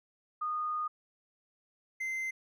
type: tone pair in turn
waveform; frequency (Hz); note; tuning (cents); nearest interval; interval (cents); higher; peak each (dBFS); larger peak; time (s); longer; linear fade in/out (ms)
sine / triangle; 1230 / 2074; D#6 / C7; -20 / -16; major sixth; 904; second; -31 / -31; neither; 0.41-0.88 / 2-2.31; first; 10
effects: none